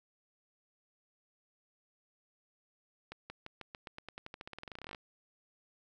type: accelerating click train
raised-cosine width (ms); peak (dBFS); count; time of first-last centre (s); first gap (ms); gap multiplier
0.3; -28; 27; 3.12-4.948; 180; 0.91
effects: none